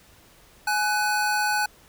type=tone pair together; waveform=square; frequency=839 / 1495 Hz; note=G#5 / F#6; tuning=+17 / +17 cents; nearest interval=minor seventh; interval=1000 cents; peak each=-25 dBFS; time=0.67-1.66 s; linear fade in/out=5 ms; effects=pink hiss -54 dBFS RMS until 1.88 s